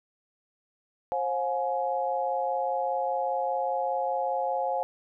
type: tone cluster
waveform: sine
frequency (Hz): 533 / 716 / 841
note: C5 / F5 / G#5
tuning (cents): +32 / +43 / +22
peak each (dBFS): -30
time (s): 1.12-4.83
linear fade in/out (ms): 0
effects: none